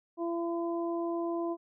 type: harmonic tone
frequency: 338.5 Hz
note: E4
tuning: 46 cents sharp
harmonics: 1 / 2 / 3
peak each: -31 / -37 / -41 dBFS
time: 0.17-1.57 s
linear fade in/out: 50 ms
effects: none